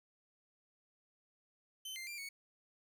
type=tone with pitch steps; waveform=sawtooth; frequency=3066 / 2093 / 2374 / 2220 Hz; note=G7 / C7 / D7 / C#7; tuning=-39 / 0 / +18 / +2 cents; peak=-40 dBFS; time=1.85-2.29 s; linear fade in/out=5 ms; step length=110 ms; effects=none